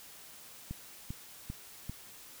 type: click train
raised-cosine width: 5 ms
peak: -26 dBFS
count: 4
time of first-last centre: 0.71-1.896 s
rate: 2.53 Hz
effects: white hiss -52 dBFS RMS until 2.4 s